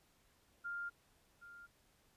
sine tone with echo, 1400 Hz, F6, 4 cents sharp, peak -40 dBFS, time 0.64-0.9 s, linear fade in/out 20 ms, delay 770 ms, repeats 1, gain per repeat -13 dB, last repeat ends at 1.67 s, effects pink hiss -72 dBFS RMS until 2.16 s + resampled to 32000 Hz

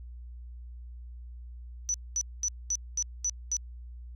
sine tone bursts, 5950 Hz, F#8, 9 cents sharp, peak -26 dBFS, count 7, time 1.89-3.567 s, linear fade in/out 0 ms, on 51 ms, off 220 ms, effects added 60 Hz sine -41 dBFS peak until 4.15 s

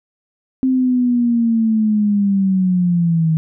sine linear sweep, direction down, 262.4 to 157.4 Hz, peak -12 dBFS, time 0.63-3.37 s, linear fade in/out 0 ms, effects none

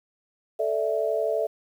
sine chord, A suspended fourth, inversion none, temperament equal, 440 / 587.3 / 659.3 Hz, A4 / D5 / E5, 0 / 0 / 0 cents, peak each -27 / -28 / -26 dBFS, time 0.59-1.47 s, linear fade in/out 10 ms, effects 9-bit

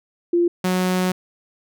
sine / sawtooth tone pair in turn, 345.8 / 183.6 Hz, F4 / F#3, -17 / -13 cents, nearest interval major seventh, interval 1096 cents, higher first, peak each -14 dBFS, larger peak neither, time 0.33-0.48 / 0.64-1.12 s, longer second, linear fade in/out 5 ms, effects none

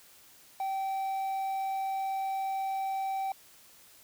triangle tone with quantisation, 774 Hz, G5, 22 cents flat, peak -28 dBFS, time 0.6-3.32 s, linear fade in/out 2 ms, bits 9, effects white hiss -57 dBFS RMS until 4.03 s

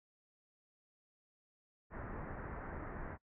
pink low-pass noise, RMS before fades -45 dBFS, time 1.9-3.18 s, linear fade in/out 50 ms, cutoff 1900 Hz, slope 48 dB/octave, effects noise-tail reverb RT60 0.1 s tail -22 dB re dry

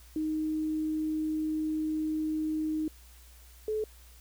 sine tone pair in turn, 311.1 / 431 Hz, D#4 / A4, 0 / -36 cents, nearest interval tritone, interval 564 cents, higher second, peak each -28 dBFS, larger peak neither, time 0.16-2.88 / 3.68-3.84 s, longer first, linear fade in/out 2 ms, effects added 60 Hz sine -52 dBFS peak until 4.2 s + white hiss -58 dBFS RMS until 4.2 s

